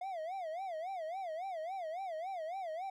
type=tone with vibrato; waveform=triangle; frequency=699 Hz; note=F5; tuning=1 cent sharp; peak=-36 dBFS; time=0.01-2.9 s; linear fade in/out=5 ms; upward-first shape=sine; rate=3.6 Hz; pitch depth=200 cents each way; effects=none